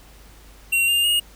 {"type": "tone with pitch steps", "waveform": "square", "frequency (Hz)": [2746, 2802, 2859], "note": ["F7", "F7", "F7"], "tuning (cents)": [-30, 5, 40], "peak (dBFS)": -17, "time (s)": [0.72, 1.2], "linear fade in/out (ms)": 10, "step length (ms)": 160, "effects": ["added 50 Hz sine -46 dBFS peak until 1.35 s", "pink hiss -50 dBFS RMS until 1.35 s"]}